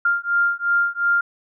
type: beating tone pair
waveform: sine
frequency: 1396.9 / 1399.7 Hz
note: F6 / F6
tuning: 0 / +3 cents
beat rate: 2.8 Hz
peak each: -20 dBFS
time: 0.05-1.21 s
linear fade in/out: 5 ms
effects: none